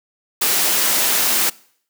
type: noise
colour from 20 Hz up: white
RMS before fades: -17 dBFS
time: 0.41-1.5 s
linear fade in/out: 10 ms
effects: noise-tail reverb RT60 0.6 s tail -23 dB re dry + high-pass 200 Hz 12 dB/octave